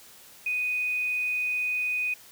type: tone with quantisation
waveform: sine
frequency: 2489 Hz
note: D#7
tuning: in tune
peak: -25 dBFS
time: 0.46-2.14 s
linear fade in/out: 5 ms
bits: 9
effects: white hiss -51 dBFS RMS until 2.31 s